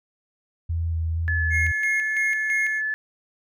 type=tone with vibrato; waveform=sine; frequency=82.41 Hz; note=E2; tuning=in tune; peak=-22 dBFS; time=0.69-1.72 s; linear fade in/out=10 ms; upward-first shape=square; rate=2.1 Hz; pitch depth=16 cents each way
type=tone with pitch glide; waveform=sine; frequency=1720 to 1731 Hz; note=A6 to A6; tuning=-40 to -29 cents; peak=-23 dBFS; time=1.28-2.94 s; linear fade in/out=0 ms; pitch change=+11 cents; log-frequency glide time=1.75-2.05 s
type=tone with tremolo; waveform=triangle; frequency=2152 Hz; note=C7; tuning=48 cents sharp; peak=-20 dBFS; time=1.5-2.82 s; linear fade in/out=50 ms; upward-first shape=square; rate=3 Hz; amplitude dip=60%
effects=none